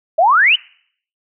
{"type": "exponential sweep", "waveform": "sine", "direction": "up", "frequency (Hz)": [611, 3112], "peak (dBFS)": -8, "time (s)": [0.18, 0.56], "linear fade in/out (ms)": 10, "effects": ["noise-tail reverb RT60 0.6 s tail -25 dB re dry"]}